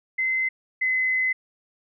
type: tone pair in turn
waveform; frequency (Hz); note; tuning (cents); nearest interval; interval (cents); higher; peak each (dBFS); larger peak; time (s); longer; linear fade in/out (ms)
sine; 2058 / 2036; C7 / C7; -29 / -48; unison; 19; first; -21 / -20; second; 0.18-0.49 / 0.81-1.33; second; 10
effects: none